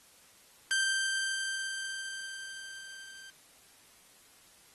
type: tone with level ramp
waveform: sawtooth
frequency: 1568 Hz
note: G6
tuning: in tune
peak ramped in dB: -23 to -45 dBFS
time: 0.71-3.3 s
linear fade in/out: 0 ms
effects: white hiss -60 dBFS RMS until 4.74 s + AAC 32 kbps